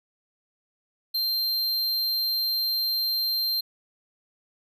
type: tone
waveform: square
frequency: 4160 Hz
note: C8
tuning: 11 cents flat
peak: -24 dBFS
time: 1.14-3.61 s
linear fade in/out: 10 ms
effects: none